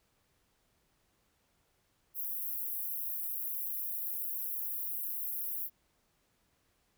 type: high-pass noise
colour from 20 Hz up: pink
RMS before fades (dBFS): -37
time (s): 2.14-5.7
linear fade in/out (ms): 50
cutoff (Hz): 12000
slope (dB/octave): 48
effects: pink hiss -74 dBFS RMS until 6.97 s